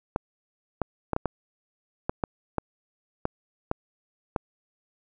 clicks, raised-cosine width 1 ms, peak -11 dBFS, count 11, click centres 0.161 / 0.817 / 1.133 / 1.164 / 1.257 / 2.095 / 2.238 / 2.583 / 3.254 / 3.714 / 4.362 s, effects none

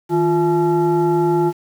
sine tone with frequency modulation, 349.2 Hz, F4, in tune, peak -13 dBFS, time 0.09-1.53 s, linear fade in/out 50 ms, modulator 507 Hz, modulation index 0.88, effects 7-bit

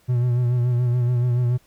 triangle tone with vibrato, 122.4 Hz, B2, 15 cents flat, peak -15 dBFS, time 0.08-1.58 s, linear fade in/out 20 ms, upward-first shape sine, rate 7 Hz, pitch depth 41 cents each way, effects pink hiss -59 dBFS RMS until 1.66 s

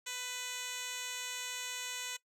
10% pulse tone with band-pass filter, 498.3 Hz, B4, 15 cents sharp, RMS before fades -41 dBFS, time 0.06-2.17 s, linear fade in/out 10 ms, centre 5700 Hz, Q 1.2, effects noise-tail reverb RT60 0.1 s tail -18 dB re dry

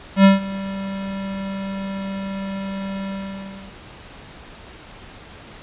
square tone with ADSR envelope, 194.8 Hz, G3, 11 cents flat, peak -7 dBFS, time 0.16-3.77 s, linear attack 84 ms, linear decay 150 ms, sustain -19 dB, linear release 680 ms, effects pink hiss -41 dBFS RMS until 5.62 s + resampled to 8000 Hz

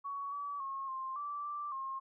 sine tone with pitch steps, 1121 / 1145 / 1085 / 1055 / 1164 / 1173 / 1071 Hz, C#6 / D6 / C#6 / C6 / D6 / D6 / C6, +19 / -44 / -37 / +14 / -16 / -2 / +40 cents, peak -37 dBFS, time 0.04-2 s, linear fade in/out 20 ms, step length 280 ms, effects none

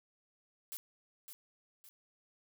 blue noise with echo, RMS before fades -43 dBFS, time 0.72-0.77 s, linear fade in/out 0 ms, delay 560 ms, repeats 2, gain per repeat -7 dB, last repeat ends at 1.89 s, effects none

